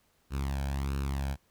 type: tone with flanger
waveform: sawtooth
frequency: 68.7 Hz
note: C#2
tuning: 15 cents flat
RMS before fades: -32 dBFS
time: 0.3-1.37 s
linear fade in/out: 50 ms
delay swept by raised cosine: 0.73 to 1.27 ms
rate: 1.5 Hz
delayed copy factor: +0.7
effects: pink hiss -70 dBFS RMS until 1.5 s